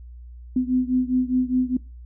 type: beating tone pair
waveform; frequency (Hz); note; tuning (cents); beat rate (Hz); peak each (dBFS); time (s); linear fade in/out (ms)
sine; 252.1 / 257; B3 / C4; +36 / -31; 4.9; -21 / -23; 0.56-1.77; 5
effects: noise-tail reverb RT60 0.3 s tail -22 dB re dry + added 60 Hz sine -38 dBFS peak until 2.05 s